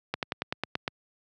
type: slowing click train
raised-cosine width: 0.3 ms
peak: -12 dBFS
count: 8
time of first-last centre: 0.14-0.879 s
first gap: 88 ms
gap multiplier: 1.06
effects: high-pass 100 Hz 12 dB/octave